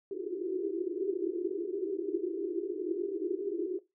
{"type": "band-pass noise", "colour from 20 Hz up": "white", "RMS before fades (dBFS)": -34, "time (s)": [0.11, 3.79], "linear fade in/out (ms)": 2, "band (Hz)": [330, 400], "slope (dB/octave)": 96, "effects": ["noise-tail reverb RT60 0.2 s tail -17 dB re dry"]}